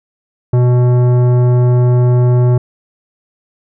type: tone with tanh clipping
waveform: sine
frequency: 123.47 Hz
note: B2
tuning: in tune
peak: -9 dBFS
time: 0.53-2.58 s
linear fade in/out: 5 ms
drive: 14 dB
effects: none